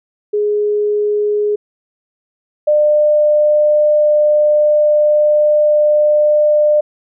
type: tone pair in turn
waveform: sine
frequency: 416.9 / 599.8 Hz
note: G#4 / D5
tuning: +7 / +36 cents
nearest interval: tritone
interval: 629 cents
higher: second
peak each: -12 / -8 dBFS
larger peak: second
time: 0.33-1.56 / 2.67-6.81 s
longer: second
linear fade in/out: 10 ms
effects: none